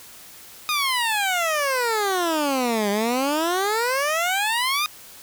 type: exponential two-way sweep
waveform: 15% pulse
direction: down then up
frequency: 1244.5 to 199.1 to 1244.5 Hz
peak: -14 dBFS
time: 0.69-4.86 s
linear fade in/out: 0 ms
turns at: 2.9 s
effects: white hiss -44 dBFS RMS until 5.22 s